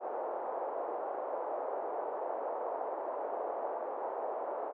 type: band-pass noise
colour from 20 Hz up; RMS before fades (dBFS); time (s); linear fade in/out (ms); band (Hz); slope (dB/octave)
pink; -37; 0-4.73; 50; 470 to 850; 24
effects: high-pass 300 Hz 12 dB/octave